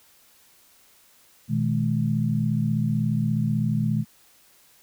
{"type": "tone cluster", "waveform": "sine", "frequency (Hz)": [121, 157.5, 212.5], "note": ["B2", "D#3", "G#3"], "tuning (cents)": [-35, 21, 40], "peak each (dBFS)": -25, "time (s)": [1.48, 4.05], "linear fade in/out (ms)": 50, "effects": ["white hiss -57 dBFS RMS until 4.82 s"]}